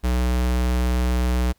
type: tone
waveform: square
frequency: 61.74 Hz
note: B1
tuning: in tune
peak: -19 dBFS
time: 0.03-1.53 s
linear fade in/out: 20 ms
effects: pink hiss -64 dBFS RMS until 1.58 s